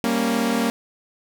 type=chord; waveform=sawtooth; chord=G diminished; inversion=none; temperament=equal with one note detuned; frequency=196 / 233.1 / 276.1 Hz; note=G3 / Bb3 / Db4; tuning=0 / 0 / -7 cents; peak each=-23 / -17 / -22 dBFS; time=0.04-0.7 s; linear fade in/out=0 ms; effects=none